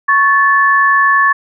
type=tone pair together; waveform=sine; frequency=1108.7 / 1740 Hz; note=C#6 / A6; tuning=0 / -20 cents; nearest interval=minor sixth; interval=780 cents; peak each=-10 dBFS; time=0.08-1.33 s; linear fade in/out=10 ms; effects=none